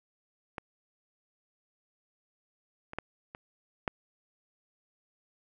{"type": "clicks", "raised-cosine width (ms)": 0.5, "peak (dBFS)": [-21, -26, -17, -27, -14], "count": 5, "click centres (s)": [0.582, 2.934, 2.986, 3.349, 3.878], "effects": []}